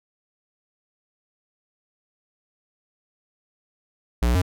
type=tone with pitch steps; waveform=square; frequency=59.4 / 60.1 / 90.9 Hz; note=A#1 / B1 / F#2; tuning=+33 / -46 / -30 cents; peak=-18 dBFS; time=4.22-4.418 s; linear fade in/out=5 ms; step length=66 ms; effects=none